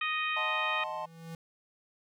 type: harmonic tone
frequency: 622.3 Hz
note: D#5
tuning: in tune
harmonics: 2 / 3 / 4 / 5 / 6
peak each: -34 / -36 / -33 / -40 / -43 dBFS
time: 0.01-0.84 s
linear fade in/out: 5 ms
type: chord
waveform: triangle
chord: D# diminished seventh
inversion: none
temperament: equal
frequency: 622.3 / 740 / 880 / 1046.5 Hz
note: D#5 / F#5 / A5 / C6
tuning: 0 / 0 / 0 / 0 cents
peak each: -38 / -42 / -36 / -38 dBFS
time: 0.36-1.06 s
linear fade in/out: 10 ms
type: tone with exponential growth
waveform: square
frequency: 164.81 Hz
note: E3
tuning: in tune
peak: -39 dBFS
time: 0.66-1.35 s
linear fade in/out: 2 ms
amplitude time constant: 150 ms
effects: none